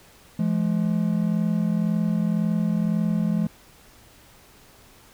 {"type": "tone pair together", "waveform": "triangle", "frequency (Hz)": [170, 211.9], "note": ["F3", "G#3"], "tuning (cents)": [-46, 35], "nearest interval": "major third", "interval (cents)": 381, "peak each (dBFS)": [-21, -21], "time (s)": [0.39, 3.47], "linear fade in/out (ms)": 5, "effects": ["pink hiss -52 dBFS RMS until 5.13 s"]}